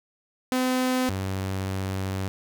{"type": "tone pair in turn", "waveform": "sawtooth", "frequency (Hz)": [255.3, 95.63], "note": ["C4", "G2"], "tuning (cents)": [-42, -42], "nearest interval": "octave + perfect fourth", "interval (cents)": 1700, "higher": "first", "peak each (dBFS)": [-18, -23], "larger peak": "first", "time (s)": [[0.52, 1.09], [1.09, 2.28]], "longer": "second", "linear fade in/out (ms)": 0, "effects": []}